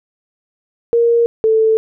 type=tone pair in turn; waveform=sine; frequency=468.1 / 441.8 Hz; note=A#4 / A4; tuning=+7 / +7 cents; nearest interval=minor second; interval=100 cents; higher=first; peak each=-9 dBFS; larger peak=neither; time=0.93-1.26 / 1.44-1.77 s; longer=neither; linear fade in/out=0 ms; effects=none